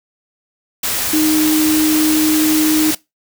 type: tone in noise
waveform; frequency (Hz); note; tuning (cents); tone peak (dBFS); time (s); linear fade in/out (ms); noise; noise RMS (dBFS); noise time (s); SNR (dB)
sine; 310; D#4; -6; -12; 1.13-2.91; 5; white; -19; 0.83-2.95; +4
effects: noise-tail reverb RT60 0.2 s tail -21 dB re dry